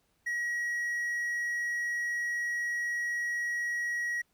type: tone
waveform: triangle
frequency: 1908 Hz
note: A#6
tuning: 40 cents sharp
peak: -28 dBFS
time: 0.26-4.22 s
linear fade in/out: 10 ms
effects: pink hiss -73 dBFS RMS until 4.33 s